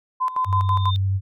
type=tone with tremolo; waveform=sine; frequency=1022 Hz; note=C6; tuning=41 cents flat; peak=-18 dBFS; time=0.2-0.91 s; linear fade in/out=20 ms; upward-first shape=square; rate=6.1 Hz; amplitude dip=75%
type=tone with exponential growth; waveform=sine; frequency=3614 Hz; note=A7; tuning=46 cents sharp; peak=-26 dBFS; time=0.27-0.96 s; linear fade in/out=0 ms; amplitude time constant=150 ms
type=tone with vibrato; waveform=sine; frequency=96.6 Hz; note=G2; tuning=25 cents flat; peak=-18 dBFS; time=0.45-1.21 s; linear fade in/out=50 ms; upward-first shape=square; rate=12 Hz; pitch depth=10 cents each way
effects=none